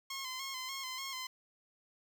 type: tone with vibrato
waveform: 10% pulse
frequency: 1055 Hz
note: C6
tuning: 14 cents sharp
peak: -31 dBFS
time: 0.1-1.27 s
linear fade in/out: 5 ms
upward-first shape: square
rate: 3.4 Hz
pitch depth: 43 cents each way
effects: none

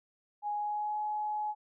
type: tone with pitch glide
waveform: sine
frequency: 830.6 to 845.1 Hz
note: G#5 to G#5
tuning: 0 to +30 cents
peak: -31 dBFS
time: 0.42-1.55 s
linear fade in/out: 50 ms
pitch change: +30 cents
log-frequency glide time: 0.54-0.98 s
effects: none

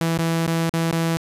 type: tone with dropouts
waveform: sawtooth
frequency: 165.1 Hz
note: E3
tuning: 3 cents sharp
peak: -15 dBFS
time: 0.01-1.17 s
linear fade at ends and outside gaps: 0 ms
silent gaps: 0.176-0.189 / 0.466-0.477 / 0.695-0.738 / 0.911-0.927 s
effects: resampled to 32000 Hz + 8-bit

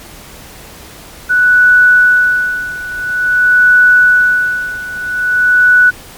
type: tone with tremolo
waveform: sine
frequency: 1480 Hz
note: F#6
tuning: in tune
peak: -3 dBFS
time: 1.29-5.91 s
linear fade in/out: 20 ms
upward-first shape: sine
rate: 0.49 Hz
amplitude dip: 85%
effects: pink hiss -34 dBFS RMS until 6.17 s + MP3 96 kbps

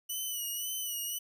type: tone with vibrato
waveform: 5% pulse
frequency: 2960 Hz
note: F#7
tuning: in tune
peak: -26 dBFS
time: 0.09-1.19 s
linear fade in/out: 10 ms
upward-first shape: sine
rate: 1.9 Hz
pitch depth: 53 cents each way
effects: none

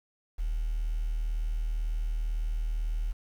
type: tone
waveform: sine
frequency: 39 Hz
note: D#1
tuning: 5 cents sharp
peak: -26 dBFS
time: 0.38-3.13 s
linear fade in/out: 20 ms
effects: tanh soft clip ceiling -24 dBFS + 9-bit

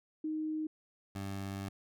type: tone pair in turn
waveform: sine / 20% pulse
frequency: 311.1 / 97.99 Hz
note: D#4 / G2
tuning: 0 / 0 cents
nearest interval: octave + minor sixth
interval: 2000 cents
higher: first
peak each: -33 / -33 dBFS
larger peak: neither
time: 0.24-0.67 / 1.15-1.69 s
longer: second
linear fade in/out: 5 ms
effects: none

